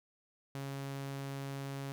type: tone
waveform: sawtooth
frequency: 137.8 Hz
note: C#3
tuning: 10 cents flat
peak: -35 dBFS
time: 0.55-1.92 s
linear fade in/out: 0 ms
effects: none